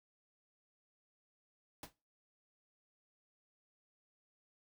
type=noise with exponential decay; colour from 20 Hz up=pink; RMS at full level=-43 dBFS; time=1.83-1.93 s; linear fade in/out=2 ms; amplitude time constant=21 ms; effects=noise-tail reverb RT60 0.3 s tail -20 dB re dry